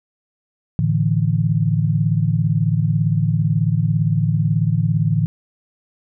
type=chord; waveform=sine; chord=A suspended fourth; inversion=none; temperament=equal; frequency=110 / 146.83 / 164.81 Hz; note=A2 / D3 / E3; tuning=0 / 0 / 0 cents; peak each=-19 dBFS; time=0.79-5.26 s; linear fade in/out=0 ms; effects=none

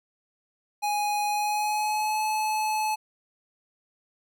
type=tone with pitch glide; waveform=square; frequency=830.6 to 860.9 Hz; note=G#5 to A5; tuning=0 to -38 cents; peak=-25 dBFS; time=0.82-2.96 s; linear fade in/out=20 ms; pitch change=+62 cents; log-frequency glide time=1.27-2.22 s; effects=none

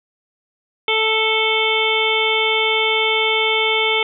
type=harmonic tone with a mistuned harmonic; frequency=440 Hz; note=A4; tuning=in tune; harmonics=1 / 2 / 3 / 5 / 6 / 7 / 8; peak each=-21 / -24 / -27 / -19 / -28 / -22 / -24 dBFS; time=0.88-4.03 s; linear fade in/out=2 ms; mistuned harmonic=7; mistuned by=+20 cents; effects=none

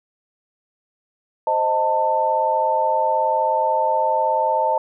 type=chord; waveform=sine; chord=A diminished; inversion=first; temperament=equal with one note detuned; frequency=523.3 / 622.3 / 891.8 Hz; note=C5 / Eb5 / A5; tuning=0 / 0 / +23 cents; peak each=-24 / -22 / -18 dBFS; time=1.47-4.78 s; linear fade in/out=2 ms; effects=none

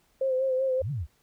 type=tone with vibrato; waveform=sine; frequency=523.3 Hz; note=C5; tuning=in tune; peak=-23 dBFS; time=0.21-0.82 s; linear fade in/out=5 ms; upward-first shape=sine; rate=5.2 Hz; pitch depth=39 cents each way
type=exponential two-way sweep; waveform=sine; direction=up then down; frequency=65.41 to 155.56 to 65.41 Hz; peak=-28 dBFS; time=0.8-1.07 s; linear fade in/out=50 ms; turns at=0.91 s
effects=pink hiss -67 dBFS RMS until 1.22 s

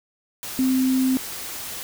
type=tone in noise; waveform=sine; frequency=260 Hz; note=C4; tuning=11 cents flat; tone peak=-17 dBFS; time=0.59-1.17 s; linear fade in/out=0 ms; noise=white; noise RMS=-33 dBFS; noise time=0.43-1.83 s; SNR=+13 dB; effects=none

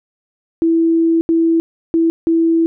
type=tone bursts at uneven times; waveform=sine; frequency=329.6 Hz; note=E4; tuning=in tune; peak=-10 dBFS; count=4; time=0.62-1.21 / 1.29-1.6 / 1.94-2.1 / 2.27-2.66 s; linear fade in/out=0 ms; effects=none

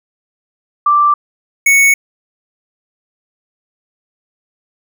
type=tone pair in turn; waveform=sine / square; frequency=1174.7 / 2218 Hz; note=D6 / C#7; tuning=0 / 0 cents; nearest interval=major seventh; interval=1100 cents; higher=second; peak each=-7 dBFS; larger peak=neither; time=0.86-1.14 / 1.66-1.94 s; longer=neither; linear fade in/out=5 ms; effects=none

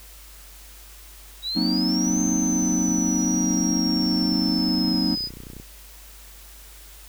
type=linear two-way sweep; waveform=sine; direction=up then down; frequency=3793 to 6272 to 4966 Hz; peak=-25 dBFS; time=1.42-5.3 s; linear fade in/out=50 ms; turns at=2.2 s
type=chord; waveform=triangle; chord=C half-diminished seventh; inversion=second; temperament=equal; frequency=185 / 233.1 / 261.6 / 311.1 Hz; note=Gb3 / Bb3 / C4 / Eb4; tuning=0 / 0 / 0 / 0 cents; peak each=-24 dBFS; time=1.55-5.16 s; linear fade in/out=20 ms
type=click train; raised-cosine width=3 ms; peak=-27 dBFS; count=109; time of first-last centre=2.07-5.599 s; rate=30.6 Hz
effects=added 50 Hz sine -45 dBFS peak until 7.08 s + white hiss -47 dBFS RMS until 7.08 s

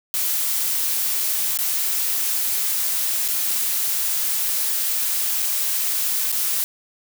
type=noise with dropouts; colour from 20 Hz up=blue; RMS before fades=-22 dBFS; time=0.14-6.64 s; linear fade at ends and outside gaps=0 ms; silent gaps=1.574-1.588 / 3.279-3.285 / 5.421-5.425 / 6.318-6.325 s; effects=none

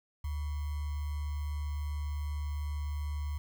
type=tone with sample-and-hold; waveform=sine; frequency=73.7 Hz; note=D2; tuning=7 cents sharp; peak=-32 dBFS; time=0.24-3.38 s; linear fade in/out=5 ms; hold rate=1050 Hz; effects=none

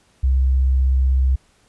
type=tone with vibrato; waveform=sine; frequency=65.41 Hz; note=C2; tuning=in tune; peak=-13 dBFS; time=0.23-1.36 s; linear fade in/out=10 ms; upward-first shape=sine; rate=16 Hz; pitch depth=14 cents each way; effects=pink hiss -58 dBFS RMS until 1.68 s + resampled to 24000 Hz

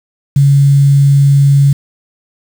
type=tone with quantisation; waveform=sine; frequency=140 Hz; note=C#3; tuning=18 cents sharp; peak=-4 dBFS; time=0.36-1.73 s; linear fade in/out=5 ms; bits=5; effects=none

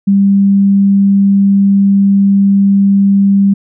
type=tone; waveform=sine; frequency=197.9 Hz; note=G3; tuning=17 cents sharp; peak=-5 dBFS; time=0.07-3.54 s; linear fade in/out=10 ms; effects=none

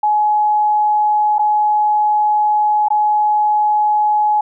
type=tone with dropouts; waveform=sine; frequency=844 Hz; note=G#5; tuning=28 cents sharp; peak=-11 dBFS; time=0.03-4.41 s; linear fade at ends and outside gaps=5 ms; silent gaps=1.384-1.392 / 2.885-2.903 s; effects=none

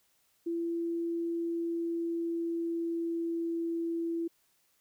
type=tone with pitch glide; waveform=sine; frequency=337.1 to 334.2 Hz; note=E4 to E4; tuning=+39 to +24 cents; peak=-30 dBFS; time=0.46-4.28 s; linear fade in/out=10 ms; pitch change=-15 cents; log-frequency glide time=1.22-3.58 s; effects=white hiss -71 dBFS RMS until 4.8 s

